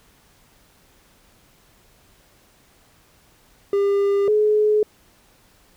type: tone pair in turn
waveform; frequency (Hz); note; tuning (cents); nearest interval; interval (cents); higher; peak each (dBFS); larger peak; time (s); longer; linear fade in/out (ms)
triangle / sine; 400.4 / 424.2; G4 / G#4; +37 / +37; minor second; 100; second; -14; neither; 3.73-4.28 / 4.28-4.83; neither; 2
effects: pink hiss -56 dBFS RMS until 5.76 s